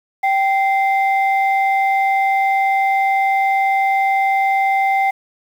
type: tone pair together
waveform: sine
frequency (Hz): 779 / 2083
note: G5 / C7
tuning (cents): -11 / -8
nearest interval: octave + perfect fourth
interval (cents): 1703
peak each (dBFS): -13 / -19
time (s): 0.23-5.11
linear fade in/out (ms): 10
effects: tanh soft clip ceiling -7 dBFS + 7-bit